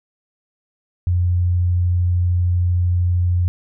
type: tone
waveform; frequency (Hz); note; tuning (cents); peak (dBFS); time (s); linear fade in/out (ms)
sine; 88.7; F2; +27; -14; 1.07-3.48; 0
effects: none